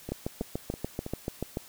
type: two click trains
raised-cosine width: 2 ms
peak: -17 / -22 dBFS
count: 11 / 4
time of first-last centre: 0.12-1.571 / 0.09-1.064 s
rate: 6.89 / 3.08 Hz
effects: white hiss -51 dBFS RMS until 1.68 s